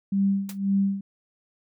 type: tone with tremolo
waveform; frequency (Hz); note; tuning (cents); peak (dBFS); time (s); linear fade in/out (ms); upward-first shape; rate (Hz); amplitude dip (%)
sine; 196.8; G3; +7; -18; 0.12-1.01; 5; sine; 1.9; 85
type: noise with exponential decay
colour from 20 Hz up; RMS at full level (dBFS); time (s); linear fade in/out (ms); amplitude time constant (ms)
white; -34; 0.49-0.58; 2; 19
effects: none